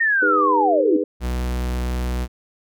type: linear sweep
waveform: sine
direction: down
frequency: 1864.7 to 271.5 Hz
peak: -15 dBFS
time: 0-0.97 s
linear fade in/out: 10 ms
type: chord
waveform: sine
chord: G# minor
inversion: second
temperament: equal with one note detuned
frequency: 311.1 / 406.3 / 493.9 Hz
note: D#4 / G#4 / B4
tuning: 0 / -38 / 0 cents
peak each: -23 dBFS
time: 0.22-1.04 s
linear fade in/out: 5 ms
type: tone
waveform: 45% pulse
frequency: 61.74 Hz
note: B1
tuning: in tune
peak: -21 dBFS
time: 1.2-2.28 s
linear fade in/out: 50 ms
effects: none